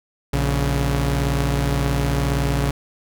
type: tone pair together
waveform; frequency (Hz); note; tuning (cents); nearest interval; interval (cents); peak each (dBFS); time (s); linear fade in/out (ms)
sawtooth; 59.07 / 140; A#1 / C#3; +24 / +18; octave + minor third; 1494; -17; 0.33-2.71; 5
effects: none